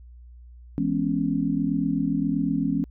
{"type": "chord", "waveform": "sine", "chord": "C# minor seventh", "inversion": "first", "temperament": "just", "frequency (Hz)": [166.31, 207.9, 249.5, 277.2], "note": ["E3", "G#3", "B3", "C#4"], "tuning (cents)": [16, 2, 18, 0], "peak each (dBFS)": [-28, -28, -28, -25], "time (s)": [0.78, 2.84], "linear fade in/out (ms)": 0, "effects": ["added 60 Hz sine -43 dBFS peak until 2.9 s"]}